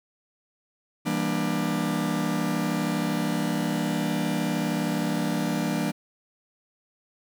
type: chord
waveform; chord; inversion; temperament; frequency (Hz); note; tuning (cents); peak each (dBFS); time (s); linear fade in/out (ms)
45% pulse; E half-diminished seventh; none; just; 164.81 / 197.78 / 237.3 / 296.7; E3 / G3 / Bb3 / D4; 0 / +16 / +31 / +18; -30; 1.05-5.92; 20
effects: none